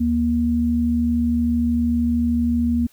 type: tone pair together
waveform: sine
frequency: 74.8 / 237.5 Hz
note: D2 / A#3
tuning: +32 / +33 cents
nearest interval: octave + minor sixth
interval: 2001 cents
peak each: -24 / -17 dBFS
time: 0-2.87 s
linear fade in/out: 10 ms
effects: white hiss -56 dBFS RMS until 2.92 s